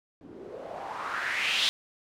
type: noise with low-pass filter sweep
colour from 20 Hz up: blue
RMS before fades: -32 dBFS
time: 0.21-1.69 s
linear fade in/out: 0 ms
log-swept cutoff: 260 to 3700 Hz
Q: 3.4
effects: none